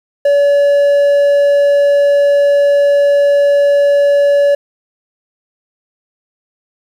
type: tone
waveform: triangle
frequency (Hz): 570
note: C#5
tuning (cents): +48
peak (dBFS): -5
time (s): 0.25-4.55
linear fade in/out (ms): 5
effects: 7-bit